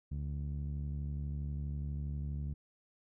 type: tone with low-pass filter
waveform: sawtooth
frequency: 72.3 Hz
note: D2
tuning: 27 cents flat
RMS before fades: -38 dBFS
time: 0.11-2.54 s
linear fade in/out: 10 ms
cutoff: 160 Hz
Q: 1.6
effects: none